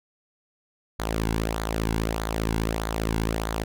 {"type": "tone with flanger", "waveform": "sawtooth", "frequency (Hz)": 55, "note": "A1", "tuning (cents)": 0, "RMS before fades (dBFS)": -27, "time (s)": [0.99, 3.64], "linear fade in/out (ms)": 10, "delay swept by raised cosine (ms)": [0.36, 1.66], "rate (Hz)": 1.6, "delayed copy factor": -0.6, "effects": []}